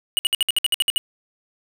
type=tone bursts; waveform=square; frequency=2907 Hz; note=F#7; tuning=31 cents flat; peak=-16 dBFS; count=11; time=0.17-0.98 s; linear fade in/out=0 ms; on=20 ms; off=59 ms; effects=none